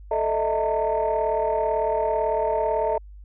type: tone cluster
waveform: sine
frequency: 439.4 / 612 / 650 / 908 Hz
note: A4 / D#5 / E5 / A#5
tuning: -2 / -29 / -24 / -46 cents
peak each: -25 dBFS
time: 0.11-2.98 s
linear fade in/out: 5 ms
effects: tanh soft clip ceiling -14 dBFS + added 50 Hz sine -40 dBFS peak until 3.24 s